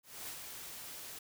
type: noise with ADSR envelope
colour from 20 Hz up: white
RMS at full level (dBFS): -43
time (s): 0.03-1.19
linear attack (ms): 250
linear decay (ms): 76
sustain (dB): -4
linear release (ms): 6
effects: none